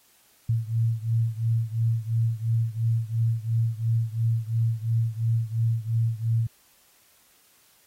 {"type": "beating tone pair", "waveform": "sine", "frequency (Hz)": [113.1, 116], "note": ["A2", "A#2"], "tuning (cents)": [48, -8], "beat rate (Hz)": 2.9, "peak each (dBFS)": [-24, -26], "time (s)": [0.49, 6.47], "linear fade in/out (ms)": 5, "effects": ["white hiss -60 dBFS RMS until 7.86 s", "AAC 48 kbps"]}